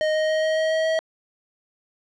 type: tone with pitch steps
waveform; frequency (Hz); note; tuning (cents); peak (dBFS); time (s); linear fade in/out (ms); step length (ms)
square; 620 / 623.6 / 627.2 / 630.8 / 634.5 / 638.2 / 641.9; D#5 / D#5 / D#5 / D#5 / D#5 / D#5 / E5; -6 / +4 / +14 / +24 / +34 / +44 / -46; -20; 0.01-0.99; 0; 140
effects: low-pass 4000 Hz 12 dB/octave + 10-bit